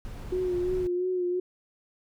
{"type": "noise", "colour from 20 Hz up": "brown", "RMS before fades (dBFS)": -38, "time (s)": [0.05, 0.87], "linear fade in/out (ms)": 0}
{"type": "tone with vibrato", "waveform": "sine", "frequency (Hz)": 361.9, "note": "F#4", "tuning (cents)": -38, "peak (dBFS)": -25, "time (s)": [0.32, 1.4], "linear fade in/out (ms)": 5, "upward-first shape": "sine", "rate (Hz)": 2.9, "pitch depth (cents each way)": 37}
{"effects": []}